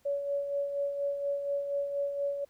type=tone with tremolo; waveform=sine; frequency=565 Hz; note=C#5; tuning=33 cents sharp; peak=-27 dBFS; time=0.05-2.45 s; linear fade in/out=10 ms; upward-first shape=sine; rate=4.2 Hz; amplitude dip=50%; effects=pink hiss -68 dBFS RMS until 2.49 s